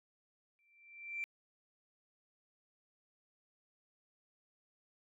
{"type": "tone with exponential growth", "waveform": "sine", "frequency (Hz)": 2349, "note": "D7", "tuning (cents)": 0, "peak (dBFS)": -34, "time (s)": [0.59, 1.24], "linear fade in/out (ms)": 0, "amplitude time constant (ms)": 140, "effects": ["tanh soft clip ceiling -31 dBFS"]}